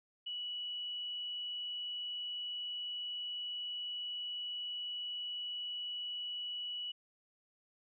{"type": "tone", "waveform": "sine", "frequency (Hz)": 2942, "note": "F#7", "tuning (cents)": -11, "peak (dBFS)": -38, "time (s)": [0.26, 6.92], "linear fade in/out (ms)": 10, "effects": []}